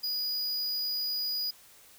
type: tone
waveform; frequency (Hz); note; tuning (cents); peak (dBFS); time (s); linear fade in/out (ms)
square; 4916; D#8; -22; -30; 0.03-1.51; 10
effects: white hiss -56 dBFS RMS until 1.98 s